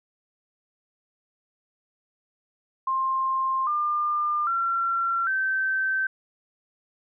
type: tone with pitch steps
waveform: sine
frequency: 1057 / 1200.2 / 1362.9 / 1547.5 Hz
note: C6 / D6 / F6 / G6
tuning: +17 / +37 / -43 / -23 cents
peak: -22 dBFS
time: 2.87-6.07 s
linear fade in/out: 5 ms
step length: 800 ms
effects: none